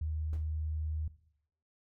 sine tone, 77.7 Hz, D#2, 2 cents flat, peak -32 dBFS, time 0.01-1.08 s, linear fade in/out 5 ms
brown noise with exponential decay, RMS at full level -41 dBFS, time 0.33-0.5 s, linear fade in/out 1 ms, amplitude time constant 35 ms
effects noise-tail reverb RT60 0.7 s tail -17 dB re dry

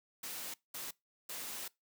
white noise bursts at uneven times, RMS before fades -43 dBFS, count 3, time 0.23-0.54 / 0.74-0.91 / 1.29-1.68 s, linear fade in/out 5 ms, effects noise-tail reverb RT60 0.2 s tail -23 dB re dry + high-pass 150 Hz 12 dB/octave

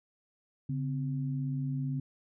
sine tone pair together, 140.5 / 258.4 Hz, C#3 / C4, +24 / -21 cents, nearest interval major seventh, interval 1055 cents, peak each -31 / -37 dBFS, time 0.69-2 s, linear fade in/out 5 ms, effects none

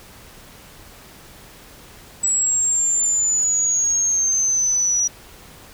sine exponential sweep, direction down, 7820 to 5810 Hz, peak -16 dBFS, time 2.23-5.08 s, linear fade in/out 10 ms, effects pink hiss -44 dBFS RMS until 5.73 s

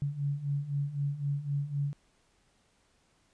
sine beating tone pair, 140 / 143.9 Hz, C#3 / D3, +18 / -35 cents, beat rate 3.9 Hz, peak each -35 / -31 dBFS, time 0.02-1.93 s, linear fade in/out 0 ms, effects pink hiss -69 dBFS RMS until 3.33 s + resampled to 22050 Hz

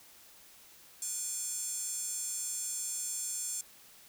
square tone with high-pass filter, 486.8 Hz, B4, 25 cents flat, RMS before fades -37 dBFS, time 1.02-3.61 s, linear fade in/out 2 ms, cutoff 7500 Hz, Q 4.6, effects white hiss -57 dBFS RMS until 4.08 s

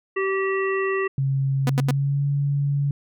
harmonic tone, 386.4 Hz, G4, 25 cents flat, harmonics 1 / 3 / 5 / 7, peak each -22 / -29 / -28 / -34 dBFS, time 0.16-1.08 s, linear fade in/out 10 ms
sine tone with pitch glide, 136 to 141.78 Hz, C#3 to C#3, -33 to +39 cents, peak -19 dBFS, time 1.18-2.91 s, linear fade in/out 2 ms, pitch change +72 cents, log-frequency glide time 1.68-2.25 s
sawtooth tone bursts, 247.3 Hz, B3, 3 cents sharp, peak -17 dBFS, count 3, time 1.67-1.909 s, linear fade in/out 0 ms, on 25 ms, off 82 ms
effects none

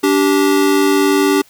square tone pair together, 289.6 / 388.9 Hz, D4 / G4, -24 / -14 cents, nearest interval perfect fourth, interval 510 cents, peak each -14 dBFS, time 0.03-1.42 s, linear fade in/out 10 ms, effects white hiss -49 dBFS RMS until 1.49 s

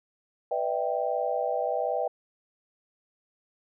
sine chord, E minor seventh, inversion second, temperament equal with one note detuned, 493.9 / 598.3 / 659.3 / 784 Hz, B4 / D5 / E5 / G5, 0 / +32 / 0 / 0 cents, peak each -31 dBFS, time 0.51-2.08 s, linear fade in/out 5 ms, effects none

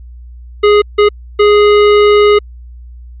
square tone bursts at uneven times, 415.3 Hz, G#4, in tune, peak -5 dBFS, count 3, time 0.63-0.82 / 0.98-1.09 / 1.39-2.39 s, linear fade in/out 10 ms, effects added 60 Hz sine -29 dBFS peak until 3.2 s + resampled to 8000 Hz

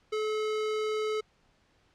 square tone, 430.6 Hz, A4, 37 cents flat, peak -29 dBFS, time 0.12-1.21 s, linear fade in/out 10 ms, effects pink hiss -67 dBFS RMS until 1.94 s + low-pass 5000 Hz 12 dB/octave

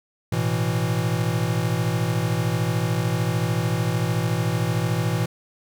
square chord, A suspended second, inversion none, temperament equal, 110 / 123.47 / 164.81 Hz, A2 / B2 / E3, 0 / 0 / 0 cents, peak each -26 dBFS, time 0.32-5.26 s, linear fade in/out 5 ms, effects none

